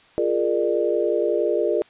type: chord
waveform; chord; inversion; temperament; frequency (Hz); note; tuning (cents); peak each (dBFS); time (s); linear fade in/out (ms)
sine; Bb dominant seventh; second; equal with one note detuned; 349.2 / 415.3 / 466.2 / 598.6; F4 / Ab4 / Bb4 / D5; 0 / 0 / 0 / +33; -24; 0.18-1.82; 0
effects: white hiss -53 dBFS RMS until 1.89 s + resampled to 8000 Hz